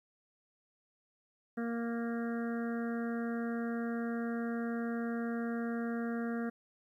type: harmonic tone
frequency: 233.1 Hz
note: A#3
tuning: in tune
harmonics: 1 / 2 / 3 / 5 / 6 / 7 / 8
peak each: -34 / -41 / -46 / -51 / -48 / -49 / -53 dBFS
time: 1.57-6.5 s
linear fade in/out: 10 ms
effects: 12-bit